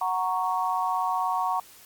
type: chord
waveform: sine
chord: F# major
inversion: none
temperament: equal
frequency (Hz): 740 / 932.3 / 1108.7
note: F#5 / A#5 / C#6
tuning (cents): 0 / 0 / 0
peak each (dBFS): -28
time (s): 0.01-1.6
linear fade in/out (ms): 5
effects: white hiss -51 dBFS RMS until 1.85 s + Opus 48 kbps